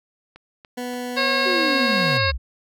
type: click train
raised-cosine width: 0.3 ms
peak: -27 dBFS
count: 3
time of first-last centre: 0.36-0.936 s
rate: 3.47 Hz
type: tone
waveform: 20% pulse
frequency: 246.9 Hz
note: B3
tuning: in tune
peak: -22 dBFS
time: 0.77-2.18 s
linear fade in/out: 10 ms
type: harmonic tone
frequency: 542 Hz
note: C#5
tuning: 39 cents flat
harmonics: 1 / 2 / 3 / 4 / 5 / 7 / 8 / 9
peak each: -25 / -26 / -24 / -28 / -27 / -28 / -28 / -30 dBFS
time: 1.16-2.32 s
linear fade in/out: 20 ms
type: linear sweep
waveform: sine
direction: down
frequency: 382.8 to 51.91 Hz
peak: -23 dBFS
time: 1.45-2.38 s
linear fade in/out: 20 ms
effects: none